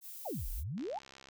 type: noise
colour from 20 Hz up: violet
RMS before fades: -47 dBFS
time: 0.01-0.64 s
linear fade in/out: 50 ms
type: exponential two-way sweep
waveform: sine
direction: down then up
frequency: 930 to 30.87 to 930 Hz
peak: -36 dBFS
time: 0.25-0.99 s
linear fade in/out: 10 ms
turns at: 0.49 s
type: click train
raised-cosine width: 0.2 ms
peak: -35 dBFS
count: 35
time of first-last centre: 0.78-1.287 s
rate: 67.1 Hz
effects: none